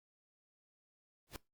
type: noise with exponential growth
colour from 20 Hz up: pink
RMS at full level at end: -42 dBFS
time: 1.27-1.36 s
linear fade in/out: 0 ms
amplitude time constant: 19 ms
effects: noise-tail reverb RT60 0.2 s tail -22 dB re dry + Opus 48 kbps